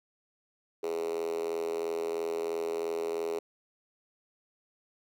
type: tone with high-pass filter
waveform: 5% pulse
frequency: 83 Hz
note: E2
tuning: 12 cents sharp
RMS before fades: -33 dBFS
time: 0.83-3.39 s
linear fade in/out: 5 ms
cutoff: 410 Hz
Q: 8.2
effects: none